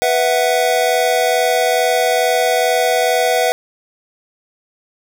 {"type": "chord", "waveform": "square", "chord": "B suspended fourth", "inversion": "none", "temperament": "just", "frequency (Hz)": [493.9, 658.5, 740.8], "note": ["B4", "E5", "F#5"], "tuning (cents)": [0, -2, 2], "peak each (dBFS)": -18, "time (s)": [0.02, 3.52], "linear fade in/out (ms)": 0, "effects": []}